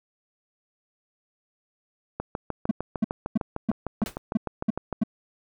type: click train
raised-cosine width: 1 ms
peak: -15 dBFS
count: 19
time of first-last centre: 2.2-4.927 s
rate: 6.6 Hz
type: tone bursts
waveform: triangle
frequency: 219.1 Hz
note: A3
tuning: 7 cents flat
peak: -16 dBFS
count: 8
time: 2.69-5.036 s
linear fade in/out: 5 ms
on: 22 ms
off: 310 ms
type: noise with exponential decay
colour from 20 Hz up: pink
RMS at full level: -32 dBFS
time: 4.06-4.18 s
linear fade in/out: 1 ms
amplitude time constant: 25 ms
effects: none